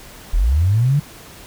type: linear sweep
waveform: sine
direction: up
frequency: 34.65 to 150.7 Hz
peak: -12 dBFS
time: 0.33-1 s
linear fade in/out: 10 ms
effects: pink hiss -40 dBFS RMS until 1.46 s

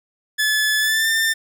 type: tone with pitch glide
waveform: sawtooth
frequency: 1725 to 1794.1 Hz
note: A6 to A6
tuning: -35 to +33 cents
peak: -13 dBFS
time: 0.38-1.34 s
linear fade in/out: 20 ms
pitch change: +68 cents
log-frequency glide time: 0.79-1.09 s
effects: none

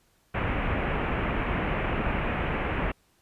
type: low-pass noise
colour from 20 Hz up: pink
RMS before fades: -28 dBFS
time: 0.34-2.92 s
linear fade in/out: 10 ms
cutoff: 2700 Hz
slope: 48 dB/octave
effects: pink hiss -66 dBFS RMS until 3.21 s + resampled to 32000 Hz

